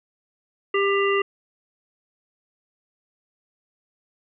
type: harmonic tone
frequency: 397.1 Hz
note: G4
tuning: 22 cents sharp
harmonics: 1 / 3 / 5 / 7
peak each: -20 / -25 / -27 / -28 dBFS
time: 0.74-1.22 s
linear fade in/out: 5 ms
effects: none